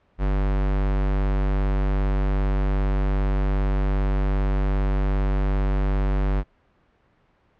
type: tone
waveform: square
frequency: 48.73 Hz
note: G1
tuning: 10 cents flat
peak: -20 dBFS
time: 0.18-6.44 s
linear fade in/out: 50 ms
effects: pink hiss -62 dBFS RMS until 7.59 s + low-pass 2000 Hz 12 dB/octave